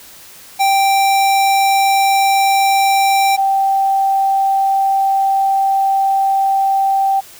square / sine tone pair in turn, 784 / 780.6 Hz, G5 / G5, 0 / -8 cents, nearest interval unison, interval 8 cents, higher first, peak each -11 dBFS, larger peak neither, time 0.59-3.37 / 3.37-7.21 s, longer second, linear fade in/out 20 ms, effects white hiss -39 dBFS RMS until 7.39 s

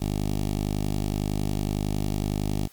10% pulse tone with notch filter, 50.9 Hz, G#1, 34 cents flat, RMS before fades -27 dBFS, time 0-2.68 s, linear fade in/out 20 ms, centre 1500 Hz, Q 0.58, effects white hiss -55 dBFS RMS until 2.72 s + Opus 48 kbps

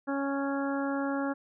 harmonic tone, 277.2 Hz, C#4, in tune, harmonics 1 / 2 / 3 / 4 / 5 / 6, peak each -30 / -35 / -38 / -41 / -39 / -42 dBFS, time 0.07-1.34 s, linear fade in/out 20 ms, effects none

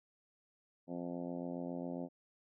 harmonic tone, 87.31 Hz, F2, in tune, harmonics 2 / 3 / 4 / 5 / 6 / 7 / 8 / 9 / 10, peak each -45 / -42 / -48 / -54 / -48 / -49 / -53 / -59 / -60 dBFS, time 0.87-2.09 s, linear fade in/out 50 ms, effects none

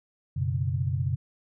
sine chord, F# suspended fourth, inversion none, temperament just, 92.5 / 123.33 / 138.75 Hz, F#2 / B2 / C#3, 0 / -2 / +2 cents, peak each -29 dBFS, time 0.36-1.16 s, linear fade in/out 10 ms, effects none

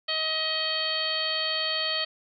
harmonic tone, 632 Hz, D#5, 27 cents sharp, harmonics 1 / 2 / 3 / 4 / 5 / 6 / 7, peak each -35 / -37 / -34 / -37 / -30 / -37 / -30 dBFS, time 0.08-2.05 s, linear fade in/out 10 ms, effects none

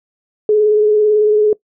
sine tone with vibrato, 423.8 Hz, G#4, 35 cents sharp, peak -8 dBFS, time 0.49-1.53 s, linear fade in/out 2 ms, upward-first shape sine, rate 18 Hz, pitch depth 25 cents each way, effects noise-tail reverb RT60 0.1 s tail -21 dB re dry

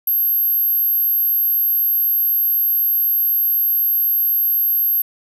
sine tone, 12544 Hz, G9, in tune, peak -14 dBFS, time 0.07-5.02 s, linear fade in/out 5 ms, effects none

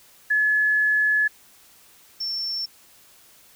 sine tone pair in turn, 1709 / 5415 Hz, G#6 / E8, +49 / +46 cents, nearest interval octave + minor sixth, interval 1997 cents, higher second, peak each -17 / -25 dBFS, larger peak first, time 0.3-1.28 / 2.2-2.66 s, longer first, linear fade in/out 10 ms, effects white hiss -53 dBFS RMS until 3.55 s

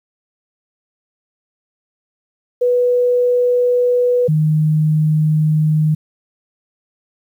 sine tone pair in turn, 491.7 / 154.44 Hz, B4 / D#3, -8 / -13 cents, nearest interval octave + minor sixth, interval 2005 cents, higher first, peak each -11 dBFS, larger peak neither, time 2.61-4.28 / 4.28-5.95 s, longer neither, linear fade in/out 10 ms, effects 8-bit

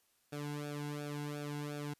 sawtooth tone with flanger, 146.6 Hz, D3, 3 cents flat, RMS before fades -41 dBFS, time 0.32-1.94 s, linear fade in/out 10 ms, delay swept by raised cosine 0.98 to 1.67 ms, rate 2.8 Hz, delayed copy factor -0.95, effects white hiss -74 dBFS RMS until 1.99 s + resampled to 32000 Hz

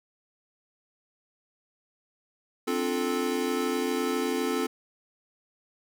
square chord, D minor seventh, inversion third, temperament equal with one note detuned, 261.6 / 293.7 / 349.2 / 436.7 Hz, C4 / D4 / F4 / A4, 0 / 0 / 0 / -13 cents, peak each -31 / -36 / -33 / -31 dBFS, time 2.67-4.67 s, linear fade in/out 10 ms, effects none

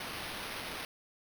blue noise with sample-and-hold, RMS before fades -41 dBFS, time 0-0.85 s, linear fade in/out 2 ms, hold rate 7350 Hz, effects none

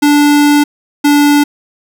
square tone pair in turn, 291.9 / 290.6 Hz, D4 / D4, -10 / -18 cents, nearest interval unison, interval 8 cents, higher first, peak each -6 dBFS, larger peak neither, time 0.02-0.64 / 1.04-1.44 s, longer first, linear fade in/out 10 ms, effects none

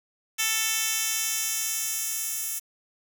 10% pulse tone with high-pass filter sweep, 442 Hz, A4, 8 cents sharp, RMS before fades -28 dBFS, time 0.38-2.6 s, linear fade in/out 20 ms, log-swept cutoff 3300 to 9200 Hz, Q 0.8, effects 8-bit

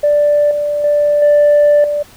sine tone with level steps, 587.3 Hz, D5, in tune, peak -7 / -13 / -8 / -4 / -13 dBFS, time 0.03-2.03 s, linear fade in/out 10 ms, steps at 0.51 / 0.84 / 1.22 / 1.84 s, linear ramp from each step 2 ms, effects tanh soft clip ceiling -4 dBFS + pink hiss -42 dBFS RMS until 2.16 s

